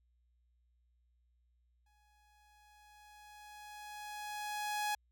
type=tone with exponential growth; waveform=sawtooth; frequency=837 Hz; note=G#5; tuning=13 cents sharp; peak=-29 dBFS; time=1.86-4.95 s; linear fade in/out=5 ms; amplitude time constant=670 ms; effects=added 60 Hz sine -70 dBFS peak until 5.11 s